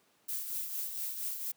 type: noise with tremolo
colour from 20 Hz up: violet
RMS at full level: -35 dBFS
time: 0.28-1.52 s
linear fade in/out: 10 ms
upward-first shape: triangle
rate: 4.3 Hz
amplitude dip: 55%
effects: pink hiss -69 dBFS RMS until 1.56 s + high-pass 200 Hz 12 dB/octave